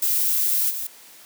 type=noise with level steps; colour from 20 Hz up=violet; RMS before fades=-21 / -29 dBFS; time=0.02-0.87 s; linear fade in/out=5 ms; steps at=0.69 s; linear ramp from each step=20 ms; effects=white hiss -47 dBFS RMS until 1.25 s + high-pass 200 Hz 12 dB/octave